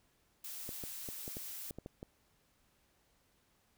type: noise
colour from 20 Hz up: blue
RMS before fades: -45 dBFS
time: 0.44-1.71 s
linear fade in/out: 5 ms
type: clicks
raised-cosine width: 2 ms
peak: -31 dBFS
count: 9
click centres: 0.691 / 0.838 / 1.088 / 1.279 / 1.369 / 1.709 / 1.786 / 1.861 / 2.029 s
effects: pink hiss -73 dBFS RMS until 3.77 s